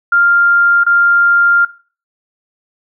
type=tone with dropouts; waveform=sine; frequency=1396.9 Hz; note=F6; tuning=in tune; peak=-7 dBFS; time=0.12-1.65 s; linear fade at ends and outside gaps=5 ms; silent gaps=0.837-0.864 s; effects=noise-tail reverb RT60 0.4 s tail -19 dB re dry